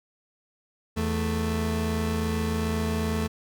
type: tone pair together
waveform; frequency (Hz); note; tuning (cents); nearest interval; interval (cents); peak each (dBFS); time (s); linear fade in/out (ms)
30% pulse; 82.61 / 220; E2 / A3; +4 / 0; octave + perfect fourth; 1696; -25; 0.96-3.28; 20
effects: none